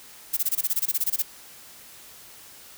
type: noise bursts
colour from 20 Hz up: violet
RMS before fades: -23 dBFS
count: 15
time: 0.33-1.224 s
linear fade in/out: 10 ms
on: 40 ms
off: 21 ms
effects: white hiss -47 dBFS RMS until 2.77 s